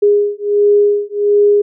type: beating tone pair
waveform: sine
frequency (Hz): 410.4 / 411.8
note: G#4 / G#4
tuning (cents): -21 / -15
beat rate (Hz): 1.4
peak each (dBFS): -12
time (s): 0.02-1.62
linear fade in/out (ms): 10
effects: none